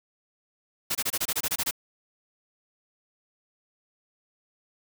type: noise bursts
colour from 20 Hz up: white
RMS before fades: -27 dBFS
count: 11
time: 0.9-1.711 s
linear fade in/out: 10 ms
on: 51 ms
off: 25 ms
effects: none